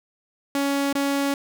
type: tone with dropouts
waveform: sawtooth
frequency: 279.6 Hz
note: C#4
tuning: 15 cents sharp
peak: -17 dBFS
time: 0.55-1.34 s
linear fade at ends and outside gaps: 2 ms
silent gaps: 0.928-0.952 s
effects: none